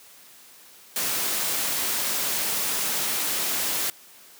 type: noise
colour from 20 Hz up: white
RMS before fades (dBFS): -26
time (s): 0.96-3.9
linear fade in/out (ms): 2
effects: white hiss -50 dBFS RMS until 4.39 s + high-pass 150 Hz 12 dB/octave